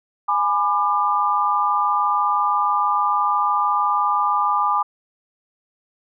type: chord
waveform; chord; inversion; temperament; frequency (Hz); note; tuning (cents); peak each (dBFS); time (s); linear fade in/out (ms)
sine; G# diminished; none; just; 830.6 / 996.7 / 1196.1; G#5 / B5 / D6; 0 / +16 / +31; -22 / -22 / -19; 0.28-4.83; 10
effects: none